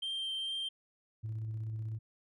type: tone with vibrato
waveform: sine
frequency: 3153 Hz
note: G7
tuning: 9 cents sharp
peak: -32 dBFS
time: 0.02-0.69 s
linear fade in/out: 10 ms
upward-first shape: triangle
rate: 2.3 Hz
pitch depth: 11 cents each way
type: tone with tremolo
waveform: sine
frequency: 110 Hz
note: A2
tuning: in tune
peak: -33 dBFS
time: 1.23-1.99 s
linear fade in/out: 20 ms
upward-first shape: square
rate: 16 Hz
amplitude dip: 25%
effects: tanh soft clip ceiling -33 dBFS